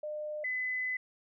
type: tone pair in turn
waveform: sine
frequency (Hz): 604 / 2014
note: D5 / B6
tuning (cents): +48 / +33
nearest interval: octave + major sixth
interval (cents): 2085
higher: second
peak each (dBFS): -35 / -31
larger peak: second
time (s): 0.03-0.44 / 0.44-0.97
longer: second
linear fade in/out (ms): 5
effects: none